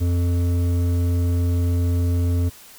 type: tone with hard clipping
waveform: sine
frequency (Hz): 87.31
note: F2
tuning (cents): 0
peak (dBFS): -19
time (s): 0-2.5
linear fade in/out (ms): 20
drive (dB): 10
effects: white hiss -45 dBFS RMS until 2.78 s